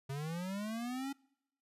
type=linear sweep; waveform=square; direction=up; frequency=133.1 to 280 Hz; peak=-38 dBFS; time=0.09-1.13 s; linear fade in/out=10 ms; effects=noise-tail reverb RT60 0.8 s tail -26 dB re dry + resampled to 32000 Hz